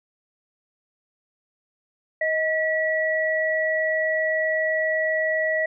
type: tone pair together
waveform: sine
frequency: 631 / 1938.4 Hz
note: D#5 / B6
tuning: +24 / -33 cents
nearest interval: octave + perfect fifth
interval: 1943 cents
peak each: -23 dBFS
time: 2.21-5.66 s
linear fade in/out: 5 ms
effects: none